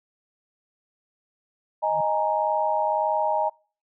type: chord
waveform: sine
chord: D# suspended fourth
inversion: none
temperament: equal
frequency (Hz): 622.3 / 830.6 / 932.3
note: D#5 / G#5 / A#5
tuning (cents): 0 / 0 / 0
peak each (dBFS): -25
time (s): 1.82-3.5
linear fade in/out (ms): 20
type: tone with exponential growth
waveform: sine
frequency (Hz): 154.9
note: D#3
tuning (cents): -7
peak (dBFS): -34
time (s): 1.83-2.01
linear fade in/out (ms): 5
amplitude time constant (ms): 39
effects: noise-tail reverb RT60 0.4 s tail -26 dB re dry